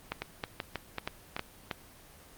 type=two click trains; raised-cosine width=0.3 ms; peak=-17 / -16 dBFS; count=4 / 6; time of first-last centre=0.22-1.365 / 0.12-1.712 s; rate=2.62 / 3.14 Hz; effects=pink hiss -54 dBFS RMS until 2.37 s + Opus 24 kbps